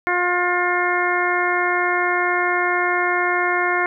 harmonic tone, 355.6 Hz, F4, 31 cents sharp, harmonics 1 / 2 / 3 / 4 / 5 / 6, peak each -24 / -24 / -24 / -24 / -24 / -24 dBFS, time 0.07-3.86 s, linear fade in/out 0 ms, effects none

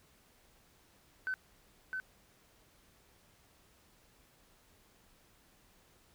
sine tone with echo, 1520 Hz, F#6, 46 cents sharp, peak -32 dBFS, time 1.27-1.34 s, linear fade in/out 0 ms, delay 660 ms, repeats 1, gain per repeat -3 dB, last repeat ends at 2 s, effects tanh soft clip ceiling -28 dBFS + pink hiss -66 dBFS RMS until 6.14 s

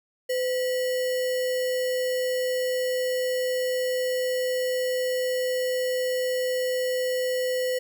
sine tone with sample-and-hold, 508 Hz, B4, 49 cents sharp, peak -23 dBFS, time 0.29-7.79 s, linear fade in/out 10 ms, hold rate 2450 Hz, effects none

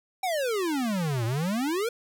square exponential two-way sweep, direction down then up, 784 to 110 to 489.6 Hz, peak -26 dBFS, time 0.23-1.89 s, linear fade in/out 5 ms, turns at 1.25 s, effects none

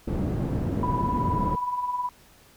white low-pass noise, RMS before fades -27 dBFS, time 0.07-1.56 s, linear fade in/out 10 ms, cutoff 240 Hz, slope 12 dB/octave
sine tone with tremolo, 987.8 Hz, B5, in tune, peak -23 dBFS, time 0.83-2.09 s, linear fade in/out 2 ms, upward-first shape sine, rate 19 Hz, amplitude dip 55%
effects pink hiss -55 dBFS RMS until 2.56 s

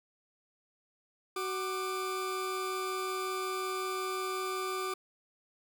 40% pulse tone pair together, 374.7 / 1189.6 Hz, F#4 / D6, +22 / +22 cents, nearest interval octave + minor sixth, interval 2000 cents, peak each -35 / -35 dBFS, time 1.36-4.94 s, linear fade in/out 5 ms, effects none

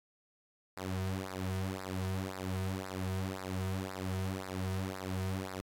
sawtooth tone with flanger, 94.3 Hz, F#2, 33 cents sharp, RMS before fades -37 dBFS, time 0.77-5.61 s, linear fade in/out 0 ms, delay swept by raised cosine 0.31 to 3.71 ms, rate 1.9 Hz, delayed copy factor -0.95, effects AAC 64 kbps

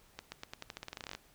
accelerating click train, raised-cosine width 0.2 ms, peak -24 dBFS, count 18, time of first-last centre 0.19-1.15 s, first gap 130 ms, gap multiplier 0.88, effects pink hiss -64 dBFS RMS until 1.34 s

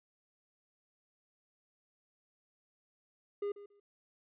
triangle tone with echo, 407 Hz, G#4, 35 cents flat, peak -31 dBFS, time 3.42-3.52 s, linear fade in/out 5 ms, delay 140 ms, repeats 2, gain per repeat -15 dB, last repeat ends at 3.8 s, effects resampled to 8000 Hz

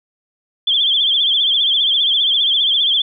sine tone with vibrato, 3326 Hz, G#7, 2 cents sharp, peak -12 dBFS, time 0.67-3.02 s, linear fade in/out 5 ms, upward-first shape sine, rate 15 Hz, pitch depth 100 cents each way, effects none

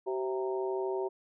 harmonic tone with a mistuned harmonic, 132.2 Hz, C3, 18 cents sharp, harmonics 3 / 4 / 5 / 6 / 7, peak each -31 / -42 / -40 / -47 / -40 dBFS, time 0.06-1.09 s, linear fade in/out 20 ms, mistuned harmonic 3, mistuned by -56 cents, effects none

